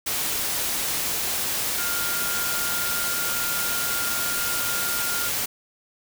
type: tone in noise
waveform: sine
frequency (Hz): 1406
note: F6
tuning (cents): +11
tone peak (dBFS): -30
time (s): 1.78-5.29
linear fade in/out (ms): 10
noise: white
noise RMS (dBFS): -26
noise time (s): 0.06-5.46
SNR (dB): -7
effects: none